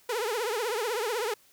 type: tone with vibrato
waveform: sawtooth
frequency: 454 Hz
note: A#4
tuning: 46 cents flat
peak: -24 dBFS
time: 0.09-1.34 s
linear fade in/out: 5 ms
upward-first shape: triangle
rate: 16 Hz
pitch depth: 210 cents each way
effects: white hiss -61 dBFS RMS until 1.52 s